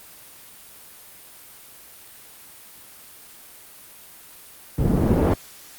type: noise with low-pass filter sweep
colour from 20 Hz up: white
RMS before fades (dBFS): -19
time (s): 4.78-5.34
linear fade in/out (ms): 5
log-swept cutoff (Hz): 210 to 430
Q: 0.73
effects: white hiss -45 dBFS RMS until 5.78 s + Opus 32 kbps